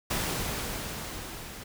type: noise with level ramp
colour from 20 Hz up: pink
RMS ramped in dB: -29 to -43 dBFS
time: 0.1-1.64 s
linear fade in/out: 10 ms
effects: none